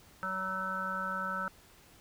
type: harmonic tone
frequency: 188.5 Hz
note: F#3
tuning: 32 cents sharp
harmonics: 1 / 3 / 5 / 7 / 8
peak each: -43 / -44 / -43 / -35 / -38 dBFS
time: 0.23-1.48 s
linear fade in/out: 0 ms
effects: pink hiss -59 dBFS RMS until 2 s